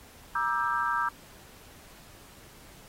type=chord; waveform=sine; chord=E half-diminished seventh; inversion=second; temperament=just; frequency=949.3 / 1186.7 / 1318.5 / 1582.2 Hz; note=Bb5 / D6 / E6 / G6; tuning=+31 / +18 / 0 / +16 cents; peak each=-31 dBFS; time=0.35-1.09 s; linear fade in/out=5 ms; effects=pink hiss -53 dBFS RMS until 2.88 s + AAC 48 kbps